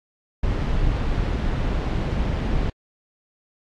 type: noise with amplitude modulation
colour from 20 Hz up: brown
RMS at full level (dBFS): -21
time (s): 0.43-2.7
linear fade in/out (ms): 5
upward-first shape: sine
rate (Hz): 163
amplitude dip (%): 25
effects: low-pass 4000 Hz 12 dB/octave + AAC 64 kbps